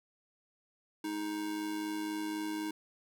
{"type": "tone with amplitude modulation", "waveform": "square", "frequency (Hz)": 313.4, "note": "D#4", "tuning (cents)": 13, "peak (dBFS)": -33, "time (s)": [1.04, 2.71], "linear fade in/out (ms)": 5, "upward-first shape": "sine", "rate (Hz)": 104, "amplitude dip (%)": 50, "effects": []}